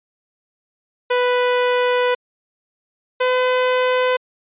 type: tone pair in turn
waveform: sawtooth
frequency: 494.7 / 505.7 Hz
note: B4 / B4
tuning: +3 / +41 cents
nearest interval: unison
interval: 38 cents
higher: second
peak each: -11 dBFS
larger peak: neither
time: 1.1-2.15 / 3.2-4.17 s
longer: first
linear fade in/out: 10 ms
effects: resampled to 8000 Hz